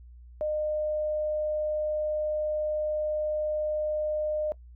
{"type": "tone", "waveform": "sine", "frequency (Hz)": 609, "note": "D#5", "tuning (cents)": -37, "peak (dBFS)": -26, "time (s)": [0.41, 4.52], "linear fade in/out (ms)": 0, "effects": ["noise-tail reverb RT60 0.1 s tail -20 dB re dry", "added 60 Hz sine -46 dBFS peak until 4.75 s"]}